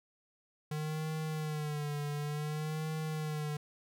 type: tone with vibrato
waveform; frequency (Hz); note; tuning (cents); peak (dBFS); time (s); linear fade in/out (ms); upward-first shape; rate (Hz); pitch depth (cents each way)
square; 151.5; D#3; -46; -35; 0.71-3.57; 5; sine; 0.56; 61
effects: none